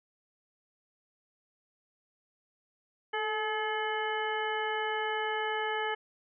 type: harmonic tone with a mistuned harmonic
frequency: 428.5 Hz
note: A4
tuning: 46 cents flat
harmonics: 1 / 2 / 3 / 4 / 5 / 7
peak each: -35 / -34 / -40 / -36 / -40 / -41 dBFS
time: 3.13-5.95 s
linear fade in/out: 10 ms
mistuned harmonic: 1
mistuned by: +34 cents
effects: none